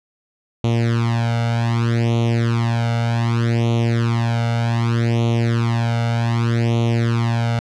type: tone with flanger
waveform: sawtooth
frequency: 116.54 Hz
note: A#2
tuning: in tune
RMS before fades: -18 dBFS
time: 0.64-7.59 s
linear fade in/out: 0 ms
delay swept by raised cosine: 0.3 to 1.4 ms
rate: 0.65 Hz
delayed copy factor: +0.9
effects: low-pass 5000 Hz 12 dB/octave